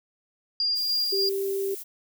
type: tone with tremolo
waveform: sine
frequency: 4806 Hz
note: D8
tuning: 39 cents sharp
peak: -22 dBFS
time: 0.6-1.29 s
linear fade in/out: 2 ms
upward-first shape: square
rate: 3.4 Hz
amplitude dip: 25%
type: noise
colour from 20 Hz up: violet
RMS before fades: -38 dBFS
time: 0.75-1.84 s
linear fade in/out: 20 ms
type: tone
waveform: sine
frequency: 392 Hz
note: G4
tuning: in tune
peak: -25 dBFS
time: 1.12-1.75 s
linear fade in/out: 10 ms
effects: none